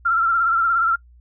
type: tone with vibrato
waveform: sine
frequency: 1356 Hz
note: E6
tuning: 49 cents sharp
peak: -15 dBFS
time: 0.05-0.96 s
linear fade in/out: 10 ms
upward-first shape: sine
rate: 17 Hz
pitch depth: 55 cents each way
effects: noise-tail reverb RT60 0.1 s tail -25 dB re dry + added 60 Hz sine -46 dBFS peak until 1.2 s